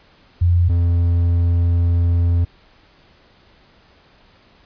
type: tone pair in turn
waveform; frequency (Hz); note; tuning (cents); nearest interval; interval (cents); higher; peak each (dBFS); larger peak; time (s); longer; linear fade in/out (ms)
sine / triangle; 87.31 / 86.06; F2 / F2; 0 / -25; unison; 25; first; -11; neither; 0.41-0.69 / 0.69-2.45; second; 10
effects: pink hiss -52 dBFS RMS until 4.65 s + resampled to 11025 Hz